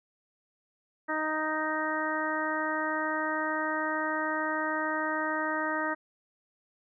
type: harmonic tone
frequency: 311.1 Hz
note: D#4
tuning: in tune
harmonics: 1 / 2 / 3 / 4 / 5 / 6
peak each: -35 / -35 / -35 / -35 / -35 / -35 dBFS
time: 1.08-5.95 s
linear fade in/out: 20 ms
effects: none